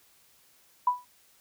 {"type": "tone with exponential decay", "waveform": "sine", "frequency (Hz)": 987.8, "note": "B5", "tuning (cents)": 0, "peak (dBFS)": -17, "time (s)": [0.87, 1.05], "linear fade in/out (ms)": 5, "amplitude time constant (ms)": 37, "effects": ["white hiss -62 dBFS RMS until 1.4 s"]}